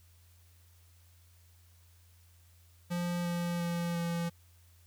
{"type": "tone with pitch steps", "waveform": "square", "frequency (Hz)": [174.61, 173.1, 171.61, 170.13], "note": ["F3", "F3", "F3", "F3"], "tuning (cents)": [0, -15, -30, -45], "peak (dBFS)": -32, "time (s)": [2.9, 4.3], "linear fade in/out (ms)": 20, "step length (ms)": 350, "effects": ["added 86 Hz sine -59 dBFS peak until 4.86 s", "white hiss -67 dBFS RMS until 4.86 s"]}